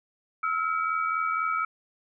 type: tone cluster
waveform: sine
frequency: 1298 / 1382 / 2283 Hz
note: E6 / F6 / D7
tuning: -27 / -19 / -50 cents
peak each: -26 / -31 / -34 dBFS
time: 0.43-1.65 s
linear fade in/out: 5 ms
effects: none